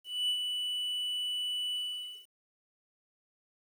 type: tone with ADSR envelope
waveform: triangle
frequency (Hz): 2968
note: F#7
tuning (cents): +5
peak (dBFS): -25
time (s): 0.04-2.27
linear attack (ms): 250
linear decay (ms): 76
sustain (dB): -5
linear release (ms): 520
effects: 10-bit